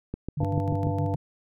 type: click train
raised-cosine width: 3 ms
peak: -18 dBFS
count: 6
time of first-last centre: 0.14-0.87 s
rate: 6.85 Hz
type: tone with tremolo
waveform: sine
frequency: 145.8 Hz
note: D3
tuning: 12 cents flat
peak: -26 dBFS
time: 0.37-1.16 s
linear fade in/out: 5 ms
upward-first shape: square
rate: 6.5 Hz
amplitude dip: 80%
type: harmonic tone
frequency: 98 Hz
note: G2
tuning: in tune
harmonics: 1 / 3 / 5 / 7 / 9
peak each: -27 / -32 / -34 / -35 / -37 dBFS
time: 0.4-1.15 s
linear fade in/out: 5 ms
effects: none